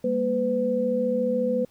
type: tone cluster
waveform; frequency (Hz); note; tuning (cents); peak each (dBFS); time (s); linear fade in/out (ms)
sine; 200.8 / 234.9 / 504; G3 / A#3 / B4; +42 / +13 / +35; -30 / -27 / -23; 0.04-1.65; 5
effects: pink hiss -62 dBFS RMS until 1.7 s